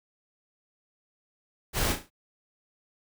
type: noise with echo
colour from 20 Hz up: pink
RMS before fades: -27 dBFS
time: 1.73-1.96 s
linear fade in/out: 50 ms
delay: 36 ms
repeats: 4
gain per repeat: -8 dB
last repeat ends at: 2.104 s
effects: none